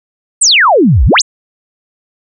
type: exponential two-way sweep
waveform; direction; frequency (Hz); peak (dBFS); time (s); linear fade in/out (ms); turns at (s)
sine; down then up; 8990 to 49.54 to 8990; -4; 0.41-1.22; 10; 1.05
effects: none